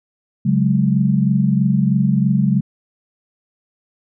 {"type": "chord", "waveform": "sine", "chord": "C# suspended fourth", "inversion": "none", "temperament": "just", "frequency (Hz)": [138.59, 184.79, 207.9], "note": ["C#3", "F#3", "G#3"], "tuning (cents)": [0, -2, 2], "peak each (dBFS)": -17, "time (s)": [0.45, 2.61], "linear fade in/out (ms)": 10, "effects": []}